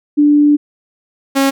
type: tone pair in turn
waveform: sine / sawtooth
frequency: 293.7 / 272.9 Hz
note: D4 / C#4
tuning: 0 / -27 cents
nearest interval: minor second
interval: 127 cents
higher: first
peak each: -6 dBFS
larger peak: neither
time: 0.17-0.57 / 1.35-1.51 s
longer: first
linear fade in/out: 20 ms
effects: none